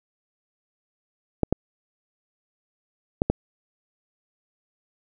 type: clicks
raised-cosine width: 2 ms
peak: -6 dBFS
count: 4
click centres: 1.433 / 1.526 / 3.219 / 3.3 s
effects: none